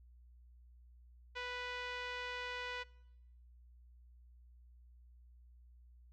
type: tone with low-pass filter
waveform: 5% pulse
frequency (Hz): 493.9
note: B4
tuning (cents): 0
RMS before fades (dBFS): -43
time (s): 1.35-2.84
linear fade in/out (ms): 20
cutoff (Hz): 2500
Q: 1
effects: noise-tail reverb RT60 0.9 s tail -23 dB re dry + added 60 Hz sine -58 dBFS peak until 6.12 s